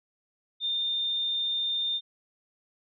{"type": "tone", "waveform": "sine", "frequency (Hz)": 3617, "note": "A7", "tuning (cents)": 47, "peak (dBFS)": -26, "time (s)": [0.6, 2.01], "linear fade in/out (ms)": 50, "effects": []}